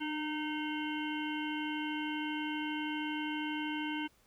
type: harmonic tone with a mistuned harmonic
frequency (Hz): 307.2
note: D#4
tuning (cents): -22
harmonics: 1 / 3 / 5 / 7 / 9 / 10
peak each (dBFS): -36 / -42 / -44 / -45 / -45 / -45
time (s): 0-4.08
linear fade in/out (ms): 20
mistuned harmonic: 1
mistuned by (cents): -29
effects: pink hiss -68 dBFS RMS until 4.26 s